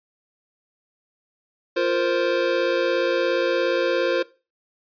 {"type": "chord", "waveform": "square", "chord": "F suspended fourth", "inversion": "none", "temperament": "equal", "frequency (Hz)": [349.2, 466.2, 523.3], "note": ["F4", "Bb4", "C5"], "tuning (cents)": [0, 0, 0], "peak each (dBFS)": [-25, -26, -23], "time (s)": [1.76, 4.23], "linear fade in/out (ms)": 10, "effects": ["noise-tail reverb RT60 0.3 s tail -19 dB re dry", "resampled to 11025 Hz"]}